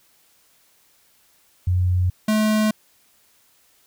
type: tone pair in turn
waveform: sine / square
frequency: 90.5 / 215.2 Hz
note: F#2 / A3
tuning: -38 / -38 cents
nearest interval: octave + minor third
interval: 1500 cents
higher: second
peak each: -16 / -17 dBFS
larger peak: first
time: 1.67-2.1 / 2.28-2.71 s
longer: neither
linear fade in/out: 5 ms
effects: white hiss -59 dBFS RMS until 3.86 s